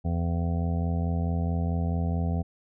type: harmonic tone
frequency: 84.6 Hz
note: E2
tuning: 45 cents sharp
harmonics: 1 / 2 / 3 / 5 / 6 / 7 / 8 / 9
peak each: -26 / -29 / -36 / -43 / -43 / -51 / -41 / -42 dBFS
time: 0.04-2.43 s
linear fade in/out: 20 ms
effects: none